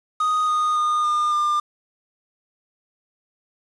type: tone with pitch steps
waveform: triangle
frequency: 1244.5 / 1233.1 / 1221.7 / 1210.5 / 1199.3 Hz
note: D#6 / D#6 / D#6 / D#6 / D6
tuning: 0 / -16 / -32 / -48 / +36 cents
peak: -16 dBFS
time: 0.2-1.6 s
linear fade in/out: 5 ms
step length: 280 ms
effects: resampled to 22050 Hz + 7-bit